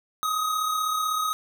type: tone pair together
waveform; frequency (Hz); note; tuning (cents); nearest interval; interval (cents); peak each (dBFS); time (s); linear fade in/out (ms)
square; 1227 / 1263; D#6 / D#6; -25 / +26; minor second; 51; -34 / -25; 0.23-1.33; 0
effects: none